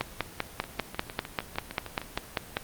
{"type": "two click trains", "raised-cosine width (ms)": 0.3, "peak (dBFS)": [-10, -20], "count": [14, 10], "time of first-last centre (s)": [[0.01, 2.569], [0.64, 2.016]], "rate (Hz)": [5.08, 6.54], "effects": ["pink hiss -46 dBFS RMS until 2.63 s", "Opus 24 kbps"]}